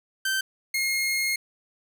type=tone pair in turn; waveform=sawtooth; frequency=1552 / 2147 Hz; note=G6 / C7; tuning=-18 / +44 cents; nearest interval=tritone; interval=562 cents; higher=second; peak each=-20 dBFS; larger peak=neither; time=0.25-0.41 / 0.74-1.36 s; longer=second; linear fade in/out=5 ms; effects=none